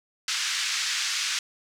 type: band-pass noise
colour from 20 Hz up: white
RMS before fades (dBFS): -28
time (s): 0.28-1.39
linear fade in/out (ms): 2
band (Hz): 1400 to 6400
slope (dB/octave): 24
effects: none